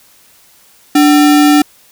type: tone with sample-and-hold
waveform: sine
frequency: 293.7 Hz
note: D4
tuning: in tune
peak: -4 dBFS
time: 0.95-1.62 s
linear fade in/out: 5 ms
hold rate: 1050 Hz
effects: white hiss -46 dBFS RMS until 1.91 s